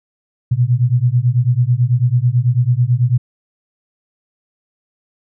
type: beating tone pair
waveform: sine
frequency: 118.4 / 127.5 Hz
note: A#2 / C3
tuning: +27 / -44 cents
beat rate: 9.1 Hz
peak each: -14 / -14 dBFS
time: 0.51-3.18 s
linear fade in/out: 10 ms
effects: none